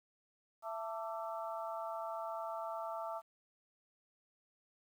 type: harmonic tone with a mistuned harmonic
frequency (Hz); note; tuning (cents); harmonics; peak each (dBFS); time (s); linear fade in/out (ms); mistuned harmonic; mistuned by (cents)
222.4; A3; +19; 3 / 4 / 5 / 6; -42 / -44 / -46 / -48; 0.62-3.22; 50; 5; +82
effects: 11-bit